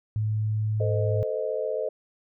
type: tone with pitch glide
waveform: sine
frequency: 107.6 to 106 Hz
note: A2 to G#2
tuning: -38 to +36 cents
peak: -23 dBFS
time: 0.16-1.23 s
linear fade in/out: 0 ms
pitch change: -26 cents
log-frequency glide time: 0.81-0.95 s
type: chord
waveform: sine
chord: A diminished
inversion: none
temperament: equal with one note detuned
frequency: 440 / 515.2 / 622.3 Hz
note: A4 / C5 / Eb5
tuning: 0 / -27 / 0 cents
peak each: -30 dBFS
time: 0.8-1.89 s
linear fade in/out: 5 ms
effects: none